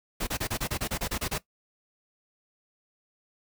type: noise bursts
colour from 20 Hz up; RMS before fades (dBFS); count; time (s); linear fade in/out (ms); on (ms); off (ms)
pink; -30; 12; 0.2-1.383; 10; 72; 29
effects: noise-tail reverb RT60 0.1 s tail -17 dB re dry